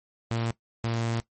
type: tone pair in turn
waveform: sawtooth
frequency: 115.3 / 115.3 Hz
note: A#2 / A#2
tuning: -19 / -19 cents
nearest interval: unison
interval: 0 cents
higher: neither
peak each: -22 dBFS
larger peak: neither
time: 0.31-0.51 / 0.84-1.2 s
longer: second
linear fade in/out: 0 ms
effects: noise-tail reverb RT60 0.1 s tail -18 dB re dry + MP3 32 kbps